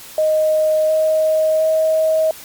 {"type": "tone with pitch steps", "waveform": "sine", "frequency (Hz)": [622.3, 628.1, 633.9], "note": ["D#5", "D#5", "D#5"], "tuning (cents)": [0, 16, 32], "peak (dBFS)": -12, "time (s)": [0.18, 2.31], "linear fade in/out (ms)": 2, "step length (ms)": 710, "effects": ["white hiss -37 dBFS RMS until 2.44 s", "MP3 96 kbps"]}